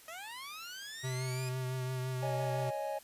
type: linear sweep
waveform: 15% pulse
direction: up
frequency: 622.3 to 2500 Hz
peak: -37 dBFS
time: 0.08-1.49 s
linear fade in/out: 2 ms
type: tone with vibrato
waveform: square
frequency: 128.6 Hz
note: C3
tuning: 30 cents flat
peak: -35 dBFS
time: 1.03-2.71 s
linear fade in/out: 20 ms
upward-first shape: triangle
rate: 5.9 Hz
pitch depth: 26 cents each way
type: chord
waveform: triangle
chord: C# suspended second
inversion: none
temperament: equal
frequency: 554.4 / 622.3 / 830.6 Hz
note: C#5 / D#5 / G#5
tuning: 0 / 0 / 0 cents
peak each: -37 dBFS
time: 2.22-2.99 s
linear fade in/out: 10 ms
effects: white hiss -57 dBFS RMS until 3.03 s + resampled to 32000 Hz